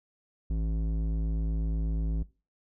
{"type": "tone with low-pass filter", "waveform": "square", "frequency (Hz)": 54.1, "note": "A1", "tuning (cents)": -29, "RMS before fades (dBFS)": -29, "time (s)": [0.5, 2.23], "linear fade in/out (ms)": 5, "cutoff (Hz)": 250, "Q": 0.82, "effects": ["noise-tail reverb RT60 0.3 s tail -19 dB re dry"]}